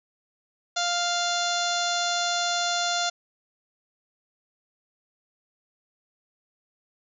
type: harmonic tone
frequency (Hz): 698.5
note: F5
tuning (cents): 0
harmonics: 1 / 2 / 3 / 4 / 5 / 6 / 7 / 8 / 9 / 10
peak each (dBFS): -28 / -30 / -40 / -38 / -31 / -32 / -38 / -36 / -37 / -35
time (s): 0.76-3.1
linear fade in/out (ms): 10
effects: none